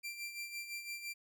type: tone with tremolo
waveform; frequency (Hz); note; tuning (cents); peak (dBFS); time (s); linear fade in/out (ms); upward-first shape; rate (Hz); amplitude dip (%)
sawtooth; 2361; D7; +9; -36; 0.03-1.14; 20; sine; 5.9; 60
effects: none